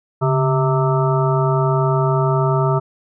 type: harmonic tone with a mistuned harmonic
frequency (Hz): 130.81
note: C3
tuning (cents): 0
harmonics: 1 / 3 / 5 / 7 / 9 / 10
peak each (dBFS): -16 / -21 / -23 / -24 / -26 / -26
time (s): 0.21-2.8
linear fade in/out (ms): 20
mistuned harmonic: 1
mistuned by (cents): +110
effects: none